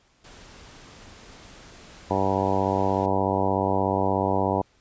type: noise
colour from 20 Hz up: pink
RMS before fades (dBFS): -47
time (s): 0.24-3.06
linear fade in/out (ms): 5
type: harmonic tone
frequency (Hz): 96.7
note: G2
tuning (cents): -23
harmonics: 1 / 2 / 3 / 4 / 5 / 6 / 7 / 8 / 9 / 10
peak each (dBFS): -30 / -30 / -30 / -30 / -30 / -30 / -30 / -30 / -30 / -30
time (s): 2.1-4.62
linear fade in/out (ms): 10
effects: pink hiss -62 dBFS RMS until 4.8 s + resampled to 16000 Hz